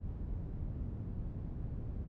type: low-pass noise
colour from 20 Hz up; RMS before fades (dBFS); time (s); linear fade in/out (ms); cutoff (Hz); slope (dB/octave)
white; -40; 0-2.08; 50; 110; 12
effects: none